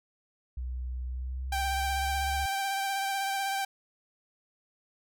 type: tone with pitch glide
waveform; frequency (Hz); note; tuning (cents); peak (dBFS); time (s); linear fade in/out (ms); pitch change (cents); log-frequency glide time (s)
sine; 62.5 to 70.15; B1 to C#2; +21 to +21; -32; 0.57-2.46; 5; +200; 1.07-2.26
type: tone with vibrato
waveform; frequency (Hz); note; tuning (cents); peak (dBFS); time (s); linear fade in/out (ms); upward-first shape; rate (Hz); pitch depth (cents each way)
sawtooth; 784; G5; 0; -25; 1.52-3.65; 5; sine; 16; 21
effects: none